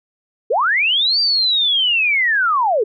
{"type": "linear two-way sweep", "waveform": "sine", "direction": "up then down", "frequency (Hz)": [388.5, 4731, 388.5], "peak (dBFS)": -13, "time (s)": [0.5, 2.84], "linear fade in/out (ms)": 10, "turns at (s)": 1.2, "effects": []}